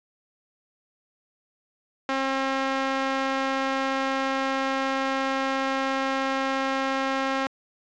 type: tone with band-pass filter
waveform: sawtooth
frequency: 268.3 Hz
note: C4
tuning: 44 cents sharp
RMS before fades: -26 dBFS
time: 2.09-7.47 s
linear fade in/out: 0 ms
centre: 1300 Hz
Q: 0.66
effects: resampled to 16000 Hz + 7-bit